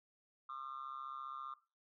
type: tone with amplitude modulation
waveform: sine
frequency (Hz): 1207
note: D6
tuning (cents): +47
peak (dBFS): -38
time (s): 0.49-1.54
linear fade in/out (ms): 5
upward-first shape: sine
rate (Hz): 135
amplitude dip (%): 100
effects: noise-tail reverb RT60 0.3 s tail -17 dB re dry + tanh soft clip ceiling -38 dBFS